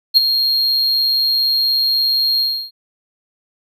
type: tone with ADSR envelope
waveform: triangle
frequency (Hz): 4239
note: C8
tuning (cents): +22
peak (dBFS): -3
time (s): 0.14-2.71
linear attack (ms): 31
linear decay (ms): 17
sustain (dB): -9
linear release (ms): 310
effects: none